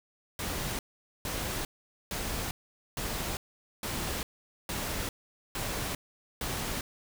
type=noise bursts; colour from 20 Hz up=pink; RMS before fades=-34 dBFS; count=8; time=0.39-6.81 s; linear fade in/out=2 ms; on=400 ms; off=460 ms; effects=none